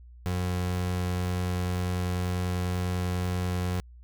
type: tone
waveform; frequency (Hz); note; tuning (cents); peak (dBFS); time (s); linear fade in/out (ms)
30% pulse; 90.2; F#2; -44; -24; 0.26-3.8; 0
effects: added 60 Hz sine -46 dBFS peak until 4.03 s